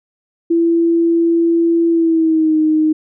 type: tone with pitch glide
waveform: sine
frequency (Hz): 335.2 to 311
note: E4 to D#4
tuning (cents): +29 to -1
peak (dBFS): -10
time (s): 0.5-2.93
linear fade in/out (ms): 10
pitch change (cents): -130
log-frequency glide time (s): 1.89-2.57
effects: none